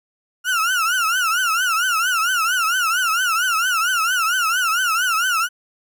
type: tone with vibrato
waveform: 35% pulse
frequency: 1400 Hz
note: F6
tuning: 4 cents sharp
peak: -15 dBFS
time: 0.44-5.49 s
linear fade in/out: 50 ms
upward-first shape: triangle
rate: 4.4 Hz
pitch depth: 180 cents each way
effects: none